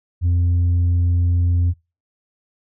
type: tone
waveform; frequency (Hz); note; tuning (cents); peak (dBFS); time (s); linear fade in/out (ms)
sine; 87.31; F2; 0; -11; 0.21-1.74; 50
effects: noise-tail reverb RT60 0.3 s tail -26 dB re dry + tanh soft clip ceiling -13 dBFS